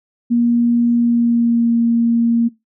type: tone with pitch glide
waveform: sine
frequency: 237.1 to 233 Hz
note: A#3 to A#3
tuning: +30 to -1 cents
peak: -11 dBFS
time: 0.3-2.49 s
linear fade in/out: 20 ms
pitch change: -31 cents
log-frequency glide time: 0.95-1.74 s
effects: noise-tail reverb RT60 0.2 s tail -20 dB re dry